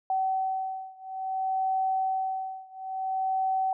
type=beating tone pair; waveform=sine; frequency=761 / 761.58 Hz; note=F#5 / F#5; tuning=+48 / +50 cents; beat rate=0.58 Hz; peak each=-29 / -30 dBFS; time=0.1-3.73 s; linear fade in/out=2 ms; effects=none